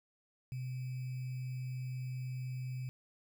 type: tone with sample-and-hold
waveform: sine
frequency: 127.9 Hz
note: C3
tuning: 39 cents flat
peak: -37 dBFS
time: 0.52-2.89 s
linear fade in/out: 0 ms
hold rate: 2450 Hz
effects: none